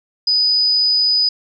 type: tone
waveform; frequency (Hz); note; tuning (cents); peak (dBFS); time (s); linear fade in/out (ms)
sine; 4978; D#8; 0; -12; 0.27-1.29; 5
effects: none